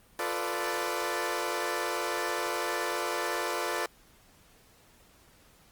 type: chord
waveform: 15% pulse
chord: B half-diminished seventh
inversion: second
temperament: equal with one note detuned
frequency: 349.2 / 440 / 497.9 / 587.3 Hz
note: F4 / A4 / B4 / D5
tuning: 0 / 0 / +14 / 0 cents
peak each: -29 dBFS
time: 0.19-3.86 s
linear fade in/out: 2 ms
effects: pink hiss -60 dBFS RMS until 5.71 s + Opus 32 kbps